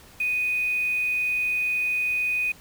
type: tone with quantisation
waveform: sine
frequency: 2489 Hz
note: D#7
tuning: in tune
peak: -22 dBFS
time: 0.2-2.52 s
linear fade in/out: 5 ms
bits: 7
effects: pink hiss -50 dBFS RMS until 2.6 s